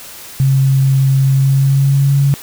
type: tone with pitch glide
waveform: sine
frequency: 134.7 to 139.37 Hz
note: C#3 to C#3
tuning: -49 to +10 cents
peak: -8 dBFS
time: 0.4-2.34 s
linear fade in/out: 0 ms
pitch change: +59 cents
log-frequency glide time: 1.29-2.16 s
effects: white hiss -33 dBFS RMS until 2.42 s